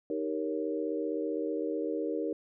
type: chord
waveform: sine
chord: Eb dominant seventh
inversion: none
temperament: equal with one note detuned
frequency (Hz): 311.1 / 390.6 / 466.2 / 554.4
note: Eb4 / G4 / Bb4 / Db5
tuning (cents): 0 / -6 / 0 / 0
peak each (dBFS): -34 / -37 / -34 / -39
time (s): 0.1-2.33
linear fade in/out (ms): 2
effects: none